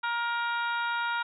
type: harmonic tone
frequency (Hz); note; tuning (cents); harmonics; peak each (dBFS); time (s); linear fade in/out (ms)
471.2; A#4; +19; 2 / 3 / 4 / 5 / 6 / 7 / 8; -31 / -30 / -42 / -42 / -45 / -45 / -42; 0.03-1.23; 10
effects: none